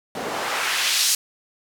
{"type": "noise with band-pass filter sweep", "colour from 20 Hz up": "white", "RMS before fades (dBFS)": -23, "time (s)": [0.15, 1.15], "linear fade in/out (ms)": 2, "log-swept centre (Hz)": [350, 6400], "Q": 1, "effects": []}